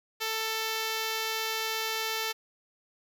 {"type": "tone", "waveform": "5% pulse", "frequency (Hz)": 442.9, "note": "A4", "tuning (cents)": 11, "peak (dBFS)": -18, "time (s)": [0.2, 2.33], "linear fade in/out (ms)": 20, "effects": []}